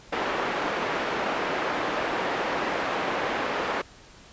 pink band-pass noise, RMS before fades -28 dBFS, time 0.12-3.82 s, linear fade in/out 10 ms, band 380 to 2000 Hz, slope 12 dB/octave, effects pink hiss -50 dBFS RMS until 4.32 s + resampled to 16000 Hz

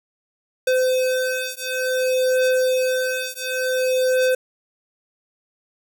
square beating tone pair, 512 / 512.56 Hz, C5 / C5, -38 / -36 cents, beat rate 0.56 Hz, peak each -22 dBFS, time 0.67-4.35 s, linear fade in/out 5 ms, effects 8-bit

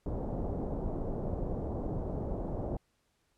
pink low-pass noise, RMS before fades -35 dBFS, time 0.06-2.77 s, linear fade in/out 2 ms, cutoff 700 Hz, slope 24 dB/octave, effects pink hiss -75 dBFS RMS until 3.37 s + low-pass 11000 Hz 12 dB/octave

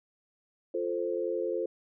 sine chord, F major, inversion none, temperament equal, 349.2 / 440 / 523.3 Hz, F4 / A4 / C5, 0 / 0 / 0 cents, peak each -33 dBFS, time 0.74-1.66 s, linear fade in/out 5 ms, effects none

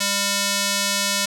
square tone with band-pass filter, 200 Hz, G3, 35 cents sharp, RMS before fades -22 dBFS, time 0-1.26 s, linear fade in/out 10 ms, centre 6000 Hz, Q 0.87, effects 7-bit

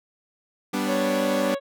sawtooth chord, G major, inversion none, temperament equal, 196 / 246.9 / 293.7 Hz, G3 / B3 / D4, 0 / 0 / 0 cents, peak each -24 dBFS, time 0.73-1.55 s, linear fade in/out 10 ms
harmonic tone, 554.4 Hz, C#5, in tune, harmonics 1 / 2 / 3 / 4 / 5 / 6 / 7, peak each -24 / -36 / -40 / -46 / -48 / -46 / -47 dBFS, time 0.86-1.6 s, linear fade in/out 50 ms
effects none

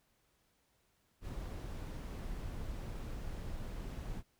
brown noise, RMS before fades -42 dBFS, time 1.21-4.23 s, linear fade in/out 50 ms, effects pink hiss -75 dBFS RMS until 4.39 s

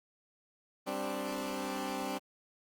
15% pulse chord, G suspended fourth, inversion none, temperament equal, 196 / 261.6 / 293.7 Hz, G3 / C4 / D4, 0 / 0 / 0 cents, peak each -34 / -32 / -33 dBFS, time 0.86-2.19 s, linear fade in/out 20 ms, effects Opus 24 kbps

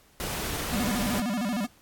pink noise, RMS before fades -32 dBFS, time 0.2-1.2 s, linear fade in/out 0 ms
square tone with vibrato, 220.4 Hz, A3, 3 cents sharp, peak -27 dBFS, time 0.72-1.67 s, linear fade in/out 20 ms, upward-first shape square, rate 13 Hz, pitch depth 180 cents each way
effects pink hiss -59 dBFS RMS until 1.81 s + AAC 64 kbps

